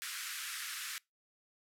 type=band-pass noise; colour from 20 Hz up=pink; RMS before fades=-42 dBFS; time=0.02-0.98 s; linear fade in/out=0 ms; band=1300 to 14000 Hz; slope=48 dB/octave; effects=noise-tail reverb RT60 0.2 s tail -24 dB re dry

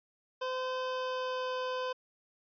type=tone with pitch glide; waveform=25% pulse; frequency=513 to 509.5 Hz; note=C5 to C5; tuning=-34 to -46 cents; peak=-29 dBFS; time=0.41-1.93 s; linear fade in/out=10 ms; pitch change=-12 cents; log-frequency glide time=0.77-1.55 s; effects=resampled to 11025 Hz

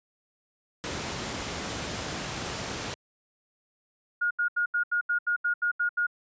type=noise; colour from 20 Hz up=pink; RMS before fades=-33 dBFS; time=0.84-2.94 s; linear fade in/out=0 ms
type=tone bursts; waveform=sine; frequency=1432 Hz; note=F6; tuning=43 cents sharp; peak=-23 dBFS; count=11; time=4.21-6.068 s; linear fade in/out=10 ms; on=98 ms; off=78 ms
effects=high-pass 80 Hz 12 dB/octave + resampled to 16000 Hz

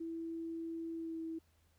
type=tone with pitch glide; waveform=sine; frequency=329.6 to 325.1 Hz; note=E4 to E4; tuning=0 to -24 cents; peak=-39 dBFS; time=0-1.39 s; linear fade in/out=10 ms; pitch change=-24 cents; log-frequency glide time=0.94-1.2 s; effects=added 81 Hz sine -70 dBFS peak until 1.78 s + pink hiss -75 dBFS RMS until 1.78 s

